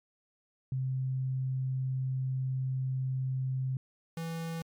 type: tone pair in turn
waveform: sine / square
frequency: 130.81 / 164.81 Hz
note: C3 / E3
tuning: 0 / 0 cents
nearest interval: major third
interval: 400 cents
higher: second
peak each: -29 / -35 dBFS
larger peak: first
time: 0.72-3.77 / 4.17-4.62 s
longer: first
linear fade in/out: 2 ms
effects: MP3 96 kbps